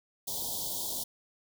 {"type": "band-stop noise", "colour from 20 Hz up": "white", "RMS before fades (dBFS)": -35, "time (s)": [0.27, 1.04], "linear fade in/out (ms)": 10, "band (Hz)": [1000, 3200], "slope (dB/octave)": 96, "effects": []}